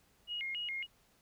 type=tone with vibrato; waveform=sine; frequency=2485 Hz; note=D#7; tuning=3 cents flat; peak=-36 dBFS; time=0.27-0.87 s; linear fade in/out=50 ms; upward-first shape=square; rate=3.6 Hz; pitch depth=260 cents each way; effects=pink hiss -69 dBFS RMS until 1.21 s